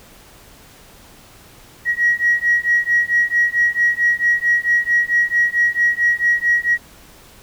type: beating tone pair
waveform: sine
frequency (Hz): 1902 / 1906.5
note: A#6 / A#6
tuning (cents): +34 / +38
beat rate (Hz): 4.5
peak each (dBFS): -16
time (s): 1.85-6.78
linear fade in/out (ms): 50
effects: tanh soft clip ceiling -6 dBFS + pink hiss -45 dBFS RMS until 7.42 s